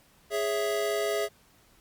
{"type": "chord", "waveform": "square", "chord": "C# minor", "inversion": "second", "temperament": "equal", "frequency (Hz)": [415.3, 554.4, 659.3], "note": ["G#4", "C#5", "E5"], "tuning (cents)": [0, 0, 0], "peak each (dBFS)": [-30, -36, -31], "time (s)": [0.3, 1.29], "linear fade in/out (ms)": 50, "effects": ["pink hiss -61 dBFS RMS until 1.8 s", "Opus 48 kbps"]}